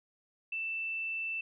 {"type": "tone", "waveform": "sine", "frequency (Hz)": 2660, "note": "E7", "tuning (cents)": 15, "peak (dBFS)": -33, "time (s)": [0.52, 1.41], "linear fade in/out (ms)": 5, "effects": []}